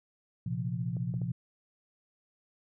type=chord; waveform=sine; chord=Bb suspended second; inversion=none; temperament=equal with one note detuned; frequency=116.54 / 130.81 / 173.11 Hz; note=Bb2 / C3 / F3; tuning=0 / 0 / -15 cents; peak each=-35 dBFS; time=0.46-1.32 s; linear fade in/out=5 ms
type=clicks; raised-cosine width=2 ms; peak=-33 dBFS; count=3; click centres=0.968 / 1.14 / 1.217 s
effects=none

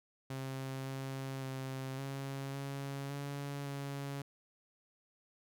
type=tone with pitch steps; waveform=sawtooth; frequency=133.5 / 134.4 / 132.8 / 136.8 / 138.5 / 141.4 / 139.8 Hz; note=C3 / C3 / C3 / C#3 / C#3 / C#3 / C#3; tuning=+35 / +47 / +26 / -23 / -1 / +35 / +15 cents; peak=-35 dBFS; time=0.3-4.22 s; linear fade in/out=5 ms; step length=560 ms; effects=none

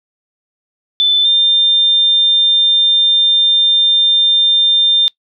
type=tone pair in turn; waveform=sine; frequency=3520 / 3600 Hz; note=A7 / A7; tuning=0 / +39 cents; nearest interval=unison; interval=39 cents; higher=second; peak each=-8 dBFS; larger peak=neither; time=1-1.25 / 1.25-5.08 s; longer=second; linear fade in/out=0 ms; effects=noise-tail reverb RT60 0.1 s tail -22 dB re dry

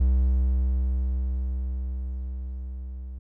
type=tone with level ramp; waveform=triangle; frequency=63.9 Hz; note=C2; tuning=40 cents flat; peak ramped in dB=-15 to -32 dBFS; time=0-3.19 s; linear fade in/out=10 ms; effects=none

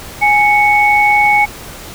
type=tone pair together; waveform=sine; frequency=830.4 / 2217 Hz; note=G#5 / C#7; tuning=0 / 0 cents; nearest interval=octave + perfect fourth; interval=1700 cents; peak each=-10 dBFS; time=0.21-1.46 s; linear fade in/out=20 ms; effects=pink hiss -31 dBFS RMS until 1.94 s

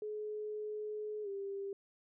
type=tone with pitch glide; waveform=sine; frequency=424.3 to 395.9 Hz; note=G#4 to G4; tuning=+37 to +17 cents; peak=-38 dBFS; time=0.02-1.73 s; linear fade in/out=2 ms; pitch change=-120 cents; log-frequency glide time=1.23-1.28 s; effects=none

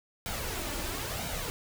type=noise with flanger; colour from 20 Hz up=pink; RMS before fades=-35 dBFS; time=0.26-1.5 s; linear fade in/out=0 ms; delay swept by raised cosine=1.3 to 3.5 ms; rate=1 Hz; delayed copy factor=+0.55; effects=none

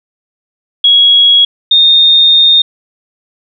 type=tone pair in turn; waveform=sine; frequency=3322 / 3668 Hz; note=G#7 / A#7; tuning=0 / -29 cents; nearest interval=major second; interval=171 cents; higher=second; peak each=-3 dBFS; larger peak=neither; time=0.84-1.45 / 1.71-2.62 s; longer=second; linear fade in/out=5 ms; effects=none

